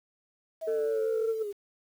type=linear sweep; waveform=sine; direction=down; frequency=653 to 396.6 Hz; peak=-32 dBFS; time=0.61-1.53 s; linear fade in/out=20 ms
type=tone with vibrato; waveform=sine; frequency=444.4 Hz; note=A4; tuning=17 cents sharp; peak=-25 dBFS; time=0.67-1.43 s; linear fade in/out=10 ms; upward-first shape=sine; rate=5.2 Hz; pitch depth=16 cents each way
effects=tanh soft clip ceiling -22 dBFS + 9-bit